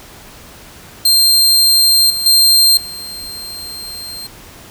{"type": "tone with level steps", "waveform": "sawtooth", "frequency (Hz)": 4176, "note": "C8", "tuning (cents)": -4, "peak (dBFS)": [-5, -14, -4, -23], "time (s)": [1.05, 4.27], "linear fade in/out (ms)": 5, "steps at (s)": [2.1, 2.26, 2.77], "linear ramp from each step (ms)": 2, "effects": ["pink hiss -38 dBFS RMS until 4.7 s"]}